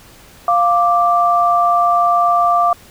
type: tone pair together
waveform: sine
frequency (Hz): 698.5 / 1174.7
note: F5 / D6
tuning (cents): 0 / 0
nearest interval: major sixth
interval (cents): 900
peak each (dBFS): -13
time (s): 0.48-2.73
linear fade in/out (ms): 2
effects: pink hiss -43 dBFS RMS until 2.9 s